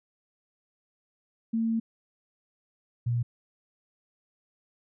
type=tone pair in turn; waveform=sine; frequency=226.3 / 119.29 Hz; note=A3 / A#2; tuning=+49 / +40 cents; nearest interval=major seventh; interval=1109 cents; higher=first; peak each=-24 dBFS; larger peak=neither; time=1.53-1.8 / 3.06-3.23 s; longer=first; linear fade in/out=10 ms; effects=none